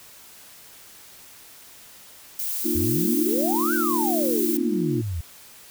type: noise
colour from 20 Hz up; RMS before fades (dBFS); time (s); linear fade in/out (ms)
violet; -28; 2.39-4.57; 2
type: chord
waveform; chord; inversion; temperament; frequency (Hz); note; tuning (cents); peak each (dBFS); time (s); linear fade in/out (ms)
sine; Bb suspended fourth; none; equal with one note detuned; 233.1 / 306.1 / 349.2; Bb3 / Eb4 / F4; 0 / -28 / 0; -28 / -26 / -26; 2.64-5.02; 20
type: exponential two-way sweep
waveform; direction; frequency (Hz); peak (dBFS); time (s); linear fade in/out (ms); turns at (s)
sine; up then down; 77 to 1570 to 77; -25; 2.75-5.21; 5; 3.74
effects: white hiss -47 dBFS RMS until 5.7 s